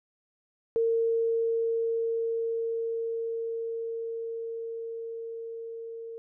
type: tone with level ramp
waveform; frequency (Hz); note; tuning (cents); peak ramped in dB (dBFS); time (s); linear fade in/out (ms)
sine; 457.3; A#4; -33; -22 to -37; 0.76-6.18; 0
effects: none